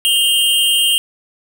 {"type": "tone pair together", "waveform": "square", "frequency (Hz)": [2837, 3146], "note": ["F7", "G7"], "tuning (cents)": [27, 6], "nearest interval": "major second", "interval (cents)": 179, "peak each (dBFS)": -15, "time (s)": [0.05, 0.98], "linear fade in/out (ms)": 0, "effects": []}